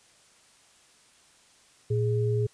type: tone pair together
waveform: sine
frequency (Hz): 115.23 / 415.3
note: A#2 / G#4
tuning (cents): -20 / 0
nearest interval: octave + minor seventh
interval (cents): 2220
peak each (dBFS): -24 / -28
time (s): 1.9-2.47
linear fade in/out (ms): 10
effects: white hiss -59 dBFS RMS until 2.53 s + resampled to 22050 Hz